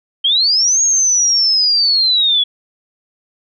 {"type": "linear two-way sweep", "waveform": "sine", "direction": "up then down", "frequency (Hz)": [3100, 6620, 3353], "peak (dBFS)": -10, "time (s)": [0.24, 2.44], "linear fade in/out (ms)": 10, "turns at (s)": 0.81, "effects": []}